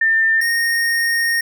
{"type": "tone pair in turn", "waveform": ["sine", "square"], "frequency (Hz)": [1797, 1851.8], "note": ["A6", "A#6"], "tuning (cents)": [36, -12], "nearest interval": "minor second", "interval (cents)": 52, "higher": "second", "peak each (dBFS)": [-12, -16], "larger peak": "first", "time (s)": [[0.01, 0.41], [0.41, 1.41]], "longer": "second", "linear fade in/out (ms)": 5, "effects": []}